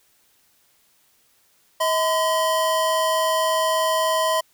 square tone pair together, 638 / 1017.5 Hz, D#5 / C6, +43 / -49 cents, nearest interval minor sixth, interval 808 cents, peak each -22 dBFS, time 1.8-4.41 s, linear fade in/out 10 ms, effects white hiss -61 dBFS RMS until 4.53 s

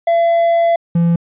triangle tone pair in turn, 676 / 169.68 Hz, E5 / F3, +43 / -50 cents, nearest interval 2 octaves, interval 2393 cents, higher first, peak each -8 dBFS, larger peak neither, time 0.07-0.76 / 0.95-1.16 s, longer first, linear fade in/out 5 ms, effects resampled to 8000 Hz

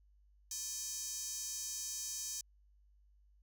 square tone with high-pass filter, 349.2 Hz, F4, in tune, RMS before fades -42 dBFS, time 0.51-2.41 s, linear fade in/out 2 ms, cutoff 6200 Hz, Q 3.7, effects added 50 Hz sine -64 dBFS peak until 3.42 s

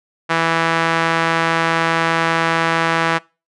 sawtooth tone with band-pass filter, 164.81 Hz, E3, in tune, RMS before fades -17 dBFS, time 0.29-3.19 s, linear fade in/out 20 ms, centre 1500 Hz, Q 1.1, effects noise-tail reverb RT60 0.3 s tail -24 dB re dry + resampled to 24000 Hz

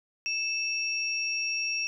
sine tone pair together, 2637 / 5588 Hz, E7 / F8, 0 / 0 cents, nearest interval octave + minor second, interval 1300 cents, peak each -29 / -32 dBFS, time 0.26-1.87 s, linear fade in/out 0 ms, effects none

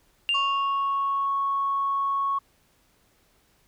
sine tone with exponential decay, 2794 Hz, F7, in tune, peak -19 dBFS, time 0.29-1.26 s, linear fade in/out 0 ms, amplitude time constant 210 ms
sine tone, 1105 Hz, C#6, 6 cents flat, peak -22 dBFS, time 0.34-2.39 s, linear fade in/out 10 ms
effects tanh soft clip ceiling -16 dBFS + pink hiss -64 dBFS RMS until 3.67 s

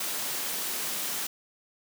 white high-pass noise, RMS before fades -32 dBFS, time 0-1.27 s, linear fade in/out 5 ms, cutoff 150 Hz, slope 48 dB/octave, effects none

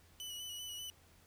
sawtooth tone with vibrato, 2960 Hz, F#7, in tune, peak -40 dBFS, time 0.2-0.9 s, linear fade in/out 0 ms, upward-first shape square, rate 5.1 Hz, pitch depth 22 cents each way, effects added 84 Hz sine -66 dBFS peak until 1.26 s + pink hiss -66 dBFS RMS until 1.26 s

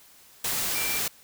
sine tone in noise, 2349 Hz, D7, in tune, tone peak -32 dBFS, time 0.75-0.99 s, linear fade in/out 5 ms, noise white, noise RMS -28 dBFS, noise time 0.44-1.08 s, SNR -7 dB, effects white hiss -54 dBFS RMS until 1.23 s

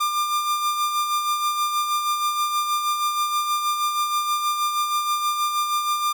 45% pulse tone with tremolo, 1197 Hz, D6, 33 cents sharp, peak -19 dBFS, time 0-6.13 s, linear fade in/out 10 ms, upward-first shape sine, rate 6.3 Hz, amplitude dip 45%, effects none

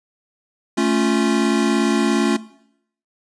square chord, A augmented, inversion none, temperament equal, 220 / 277.2 / 349.2 Hz, A3 / C#4 / E#4, 0 / 0 / 0 cents, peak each -21 dBFS, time 0.77-2.37 s, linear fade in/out 10 ms, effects noise-tail reverb RT60 0.7 s tail -18 dB re dry + resampled to 22050 Hz

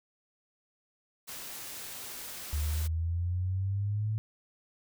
white noise, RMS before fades -42 dBFS, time 1.27-2.88 s, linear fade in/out 20 ms
sine exponential sweep, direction up, 73.42 to 110 Hz, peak -28 dBFS, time 2.53-4.18 s, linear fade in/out 0 ms
effects none

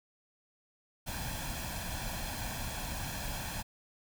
pink noise with comb filter, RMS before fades -38 dBFS, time 1.06-3.63 s, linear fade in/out 20 ms, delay 1.2 ms, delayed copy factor +0.65, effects none

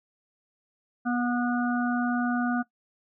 harmonic tone with a mistuned harmonic, 243.8 Hz, B3, 22 cents flat, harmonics 1 / 3 / 5 / 6, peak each -25 / -32 / -37 / -33 dBFS, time 1.05-2.63 s, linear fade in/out 20 ms, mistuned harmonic 3, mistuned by -16 cents, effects noise-tail reverb RT60 0.1 s tail -17 dB re dry

